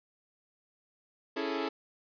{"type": "chord", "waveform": "sawtooth", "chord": "A major seventh", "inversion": "first", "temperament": "equal", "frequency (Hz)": [277.2, 329.6, 415.3, 440], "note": ["C#4", "E4", "G#4", "A4"], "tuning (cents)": [0, 0, 0, 0], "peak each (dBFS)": -33, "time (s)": [1.36, 1.69], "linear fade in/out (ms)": 10, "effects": ["resampled to 11025 Hz", "10-bit"]}